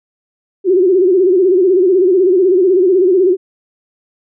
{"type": "tone with vibrato", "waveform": "sine", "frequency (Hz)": 370, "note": "F#4", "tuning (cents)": 0, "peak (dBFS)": -7, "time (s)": [0.64, 3.37], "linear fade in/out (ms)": 50, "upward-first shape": "sine", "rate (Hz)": 16, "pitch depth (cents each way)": 110, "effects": []}